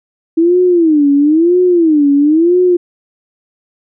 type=tone with vibrato; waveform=sine; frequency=320.4 Hz; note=E4; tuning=49 cents flat; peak=-6 dBFS; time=0.37-2.77 s; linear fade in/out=10 ms; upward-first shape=sine; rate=1 Hz; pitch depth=220 cents each way; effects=none